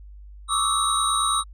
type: tone cluster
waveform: sine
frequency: 1119 / 1188 / 1300 / 3816 / 8800 Hz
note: C#6 / D6 / E6 / A#7 / C#9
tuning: +16 / +20 / -24 / +40 / -14 cents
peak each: -25 dBFS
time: 0.48-1.44 s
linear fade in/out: 50 ms
effects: tanh soft clip ceiling -13 dBFS + added 50 Hz sine -40 dBFS peak until 1.53 s